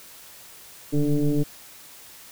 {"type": "tone with frequency modulation", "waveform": "sine", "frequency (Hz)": 144.4, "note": "D3", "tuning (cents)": -29, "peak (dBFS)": -18, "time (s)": [0.92, 1.44], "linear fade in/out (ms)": 20, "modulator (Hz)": 148, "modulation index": 1.7, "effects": ["white hiss -46 dBFS RMS until 2.31 s"]}